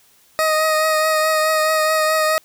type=tone with vibrato; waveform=20% pulse; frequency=626 Hz; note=D#5; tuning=10 cents sharp; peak=-10 dBFS; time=0.39-2.38 s; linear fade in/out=0 ms; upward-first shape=triangle; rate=4.7 Hz; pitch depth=23 cents each way; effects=white hiss -54 dBFS RMS until 2.44 s